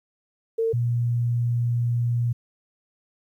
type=tone pair in turn; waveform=sine; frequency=452.6 / 119.36 Hz; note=A4 / A#2; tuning=+49 / +41 cents; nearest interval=octave + major seventh; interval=2308 cents; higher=first; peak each=-20 dBFS; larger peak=neither; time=0.58-0.73 / 0.73-2.33 s; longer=second; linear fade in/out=10 ms; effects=10-bit